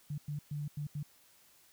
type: tone bursts at uneven times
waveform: sine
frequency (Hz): 146.83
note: D3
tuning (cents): 0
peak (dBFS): -35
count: 5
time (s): 0.1-0.18 / 0.28-0.39 / 0.51-0.68 / 0.77-0.87 / 0.95-1.03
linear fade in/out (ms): 5
effects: white hiss -64 dBFS RMS until 1.72 s